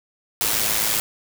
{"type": "noise with amplitude modulation", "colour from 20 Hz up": "white", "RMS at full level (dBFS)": -19, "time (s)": [0.41, 1], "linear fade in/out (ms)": 0, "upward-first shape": "sine", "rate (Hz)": 108, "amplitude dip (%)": 55, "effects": []}